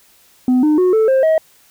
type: tone with pitch steps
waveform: sine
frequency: 252.6 / 303.9 / 365.6 / 439.8 / 529.1 / 636.5 Hz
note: B3 / D#4 / F#4 / A4 / C5 / D#5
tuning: +39 / -41 / -21 / -1 / +19 / +39 cents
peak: -7 dBFS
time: 0.48-1.38 s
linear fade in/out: 2 ms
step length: 150 ms
effects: tanh soft clip ceiling -9 dBFS + white hiss -51 dBFS RMS until 1.7 s